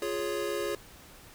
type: chord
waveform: square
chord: Db major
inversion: first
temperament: equal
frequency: 349.2 / 415.3 / 554.4 Hz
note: F4 / Ab4 / Db5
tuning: 0 / 0 / 0 cents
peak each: -36 / -34 / -36 dBFS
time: 0.02-0.75 s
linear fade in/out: 2 ms
effects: pink hiss -52 dBFS RMS until 1.34 s